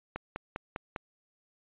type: click train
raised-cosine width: 0.5 ms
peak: -20 dBFS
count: 5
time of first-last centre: 0.16-0.962 s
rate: 4.99 Hz
effects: resampled to 8000 Hz